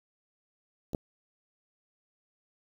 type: clicks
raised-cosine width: 2 ms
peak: -29 / -16 dBFS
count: 2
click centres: 0.933 / 0.948 s
effects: 8-bit